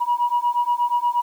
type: beating tone pair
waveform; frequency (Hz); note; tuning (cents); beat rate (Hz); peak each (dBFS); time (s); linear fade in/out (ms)
sine; 960 / 968.4; B5 / B5; -49 / -34; 8.4; -20; 0-1.22; 20
effects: tanh soft clip ceiling -12 dBFS + 8-bit